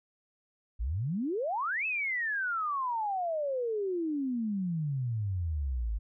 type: exponential two-way sweep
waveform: sine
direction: up then down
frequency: 50.3 to 2637 to 50.3 Hz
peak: -29 dBFS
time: 0.79-5.99 s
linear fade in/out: 20 ms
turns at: 1.86 s
effects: none